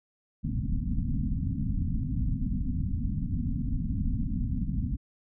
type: low-pass noise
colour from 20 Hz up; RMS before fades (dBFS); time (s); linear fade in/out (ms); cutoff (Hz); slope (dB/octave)
pink; -29; 0.43-4.97; 20; 270; 96
effects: none